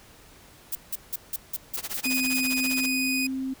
violet noise bursts, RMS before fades -29 dBFS, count 9, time 0.72-2.377 s, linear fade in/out 5 ms, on 33 ms, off 170 ms
white noise with tremolo, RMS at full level -31 dBFS, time 1.77-2.86 s, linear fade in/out 2 ms, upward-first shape sine, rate 15 Hz, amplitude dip 100%
sawtooth tone, 2489 Hz, D#7, in tune, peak -22 dBFS, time 2.04-3.27 s, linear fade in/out 5 ms
sine tone with pitch glide, 259.4 to 263.9 Hz, C4 to C4, -15 to +15 cents, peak -27 dBFS, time 2.05-3.54 s, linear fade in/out 10 ms, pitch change +30 cents, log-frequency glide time 2.51-3.23 s
effects pink hiss -52 dBFS RMS until 3.6 s

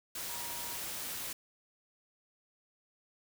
sine tone in noise, 952 Hz, A#5, 36 cents sharp, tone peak -48 dBFS, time 0.29-0.77 s, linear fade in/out 5 ms, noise white, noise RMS -40 dBFS, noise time 0.15-1.33 s, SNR -11 dB, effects none

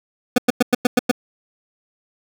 25% pulse tone bursts, 246.9 Hz, B3, in tune, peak -7 dBFS, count 7, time 0.36-1.114 s, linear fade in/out 5 ms, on 22 ms, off 100 ms, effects none

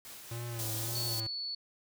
white noise with tremolo, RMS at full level -47 dBFS, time 0.05-0.88 s, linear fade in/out 0 ms, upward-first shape triangle, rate 4.3 Hz, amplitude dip 30%
square tone with vibrato, 114.7 Hz, A#2, 28 cents flat, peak -38 dBFS, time 0.31-1.27 s, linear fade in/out 5 ms, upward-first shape sine, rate 1.8 Hz, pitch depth 67 cents each way
white band-stop noise, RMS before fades -38 dBFS, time 0.59-1.2 s, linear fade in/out 0 ms, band 860 to 3400 Hz, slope 24 dB/octave
sine tone, 4435 Hz, C#8, in tune, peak -35 dBFS, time 0.95-1.55 s, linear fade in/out 5 ms
effects none

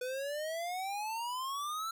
square exponential sweep, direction up, 493.9 to 1351 Hz, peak -36 dBFS, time 0.01-1.91 s, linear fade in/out 5 ms, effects none

